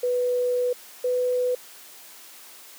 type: tone pair in turn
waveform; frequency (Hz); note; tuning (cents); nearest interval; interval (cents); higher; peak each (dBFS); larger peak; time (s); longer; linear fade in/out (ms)
sine; 493.9 / 497.9; B4 / B4; 0 / +14; unison; 14; second; -20; neither; 0.03-0.73 / 1.04-1.55; first; 5
effects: white hiss -46 dBFS RMS until 2.78 s + high-pass 300 Hz 12 dB/octave